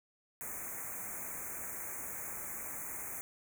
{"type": "band-stop noise", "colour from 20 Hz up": "white", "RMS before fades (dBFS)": -42, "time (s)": [0.41, 3.21], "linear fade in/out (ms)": 0, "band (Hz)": [2400, 6300], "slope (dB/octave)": 96, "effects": []}